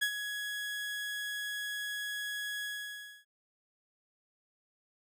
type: tone with ADSR envelope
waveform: 30% pulse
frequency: 1673 Hz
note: G#6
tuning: 12 cents sharp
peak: -24 dBFS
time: 0.01-3.25 s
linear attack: 16 ms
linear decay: 75 ms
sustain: -9 dB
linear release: 620 ms
effects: none